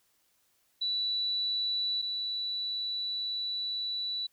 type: tone pair in turn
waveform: sine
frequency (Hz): 3951 / 3951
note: B7 / B7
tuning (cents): 0 / 0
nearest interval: unison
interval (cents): 0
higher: neither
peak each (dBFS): -28 / -31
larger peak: first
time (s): 0.81-2.02 / 2.02-4.27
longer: second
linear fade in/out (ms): 10
effects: white hiss -71 dBFS RMS until 4.32 s